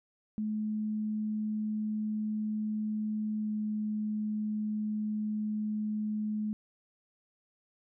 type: tone with pitch glide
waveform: sine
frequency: 214.1 to 212.9 Hz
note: A3 to G#3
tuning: -47 to +43 cents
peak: -30 dBFS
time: 0.38-6.53 s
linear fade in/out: 0 ms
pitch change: -10 cents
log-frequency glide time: 3.39-3.5 s
effects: none